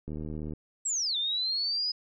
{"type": "click train", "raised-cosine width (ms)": 3, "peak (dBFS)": -25, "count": 36, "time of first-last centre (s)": [0.08, 0.535], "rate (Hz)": 76.9}
{"type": "linear two-way sweep", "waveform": "sine", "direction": "down then up", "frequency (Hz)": [7902, 3520, 5030], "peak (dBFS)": -27, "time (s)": [0.85, 1.92], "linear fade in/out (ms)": 10, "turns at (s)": 1.17}
{"effects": []}